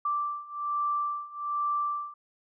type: beating tone pair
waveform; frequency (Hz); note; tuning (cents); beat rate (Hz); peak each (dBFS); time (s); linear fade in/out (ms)
sine; 1172 / 1173.2; D6 / D6; -4 / -2; 1.2; -32 / -30; 0.05-2.14; 5
effects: none